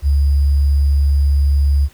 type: tone with sample-and-hold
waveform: sine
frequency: 70.5 Hz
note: C#2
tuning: 30 cents sharp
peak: -10 dBFS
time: 0.02-1.89 s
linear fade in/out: 50 ms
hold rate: 4900 Hz
effects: pink hiss -48 dBFS RMS until 1.93 s